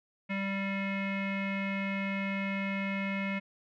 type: tone with low-pass filter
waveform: square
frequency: 196 Hz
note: G3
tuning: in tune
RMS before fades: -33 dBFS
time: 0.29-3.4 s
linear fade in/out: 20 ms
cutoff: 2300 Hz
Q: 8.6
effects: none

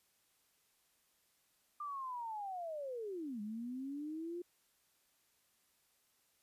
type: linear two-way sweep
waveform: sine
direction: down then up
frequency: 1200 to 203.8 to 355.4 Hz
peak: -40 dBFS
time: 1.8-4.42 s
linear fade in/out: 5 ms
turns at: 3.41 s
effects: white hiss -75 dBFS RMS until 6.42 s + resampled to 32000 Hz

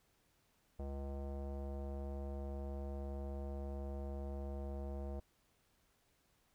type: tone with low-pass filter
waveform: square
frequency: 69.3 Hz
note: C#2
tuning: in tune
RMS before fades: -43 dBFS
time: 0.79-5.2 s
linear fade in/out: 5 ms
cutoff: 640 Hz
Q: 2.5
effects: pink hiss -75 dBFS RMS until 6.54 s

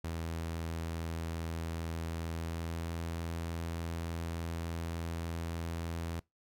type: tone with pitch glide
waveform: sawtooth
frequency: 82.41 to 83.42 Hz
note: E2 to E2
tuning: 0 to +21 cents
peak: -32 dBFS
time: 0.04-6.2 s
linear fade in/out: 5 ms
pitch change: +21 cents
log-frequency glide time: 2.31-2.89 s
effects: noise-tail reverb RT60 0.2 s tail -24 dB re dry

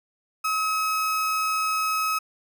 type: tone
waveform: 35% pulse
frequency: 1279 Hz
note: D#6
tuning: 47 cents sharp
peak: -21 dBFS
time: 0.44-2.19 s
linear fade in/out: 10 ms
effects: none

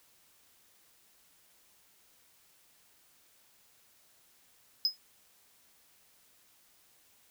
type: tone with exponential decay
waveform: triangle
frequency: 5070 Hz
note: D#8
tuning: 32 cents sharp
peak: -20 dBFS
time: 4.85-4.97 s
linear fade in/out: 1 ms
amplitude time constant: 24 ms
effects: white hiss -65 dBFS RMS until 7.3 s

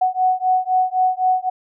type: beating tone pair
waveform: sine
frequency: 740 / 743.9 Hz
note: F#5 / F#5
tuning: 0 / +9 cents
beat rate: 3.9 Hz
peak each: -18 dBFS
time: 0.01-1.5 s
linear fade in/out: 10 ms
effects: none

